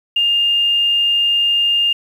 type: tone with quantisation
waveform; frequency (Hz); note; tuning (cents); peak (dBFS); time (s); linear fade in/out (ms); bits
sine; 2814; F7; +12; -12; 0.16-1.93; 5; 7
effects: none